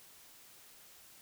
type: silence
effects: white hiss -58 dBFS RMS until 1.21 s